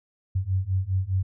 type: beating tone pair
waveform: sine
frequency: 92 / 96.9 Hz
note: F#2 / G2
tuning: -9 / -20 cents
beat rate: 4.9 Hz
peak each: -26 / -25 dBFS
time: 0.35-1.23 s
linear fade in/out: 10 ms
effects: none